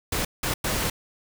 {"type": "noise bursts at uneven times", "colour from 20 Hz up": "pink", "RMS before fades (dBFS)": -26, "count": 3, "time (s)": [[0.12, 0.25], [0.43, 0.54], [0.64, 0.9]], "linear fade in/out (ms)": 5, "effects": []}